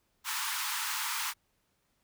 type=high-pass noise; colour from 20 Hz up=pink; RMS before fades=-34 dBFS; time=0.24-1.34 s; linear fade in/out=50 ms; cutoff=870 Hz; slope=96 dB/octave; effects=pink hiss -75 dBFS RMS until 2.03 s